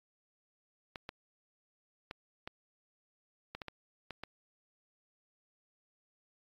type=clicks; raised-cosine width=0.3 ms; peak=-25 dBFS; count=9; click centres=0.958 / 1.091 / 2.111 / 2.475 / 3.55 / 3.618 / 3.683 / 4.107 / 4.236 s; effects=AAC 32 kbps